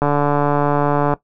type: click train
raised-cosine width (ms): 1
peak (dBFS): -3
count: 163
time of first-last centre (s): 0.02-1.137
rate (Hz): 145
effects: noise-tail reverb RT60 0.1 s tail -17 dB re dry